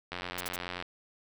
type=click train; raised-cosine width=0.3 ms; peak=-20 dBFS; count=64; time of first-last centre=0.12-0.825 s; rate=89.4 Hz
type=noise bursts; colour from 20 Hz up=white; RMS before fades=-37 dBFS; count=3; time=0.38-0.56 s; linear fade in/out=2 ms; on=26 ms; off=51 ms
effects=none